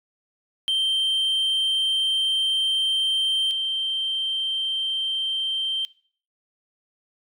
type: tone pair in turn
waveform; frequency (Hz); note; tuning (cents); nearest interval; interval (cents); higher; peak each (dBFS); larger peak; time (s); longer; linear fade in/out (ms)
sine; 3136 / 3136; G7 / G7; 0 / 0; unison; 0; neither; -17 / -22; first; 0.68-3.51 / 3.51-5.85; first; 0
effects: noise-tail reverb RT60 0.5 s tail -21 dB re dry + tanh soft clip ceiling -19 dBFS